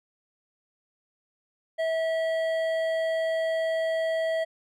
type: tone with hard clipping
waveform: triangle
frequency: 649 Hz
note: E5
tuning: 27 cents flat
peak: -26 dBFS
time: 1.78-4.45 s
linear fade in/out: 20 ms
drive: 13 dB
effects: none